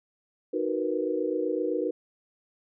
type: chord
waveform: sine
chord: B major seventh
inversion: first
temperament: equal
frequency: 311.1 / 370 / 466.2 / 493.9 Hz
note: D#4 / F#4 / A#4 / B4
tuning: 0 / 0 / 0 / 0 cents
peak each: -31 dBFS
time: 0.53-1.91 s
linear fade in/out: 10 ms
effects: none